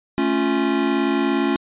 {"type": "chord", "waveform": "square", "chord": "A augmented", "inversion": "none", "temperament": "equal", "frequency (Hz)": [220, 277.2, 349.2], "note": ["A3", "C#4", "E#4"], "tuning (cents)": [0, 0, 0], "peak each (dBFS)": [-25, -21, -23], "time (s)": [0.18, 1.56], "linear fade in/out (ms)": 0, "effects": ["resampled to 8000 Hz"]}